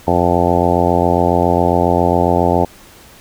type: harmonic tone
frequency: 87.31 Hz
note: F2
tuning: in tune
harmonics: 1 / 2 / 3 / 4 / 5 / 6 / 7 / 8 / 9 / 10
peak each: -20 / -20 / -20 / -20 / -20 / -20 / -20 / -20 / -20 / -20 dBFS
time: 0.07-2.65 s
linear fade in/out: 5 ms
effects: pink hiss -42 dBFS RMS until 3.2 s